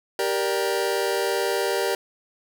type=chord; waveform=sawtooth; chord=G minor; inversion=none; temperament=just; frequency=392 / 470.4 / 588 Hz; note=G4 / Bb4 / D5; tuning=0 / +16 / +2 cents; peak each=-21 / -22 / -24 dBFS; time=0.19-1.95 s; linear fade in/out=2 ms; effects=none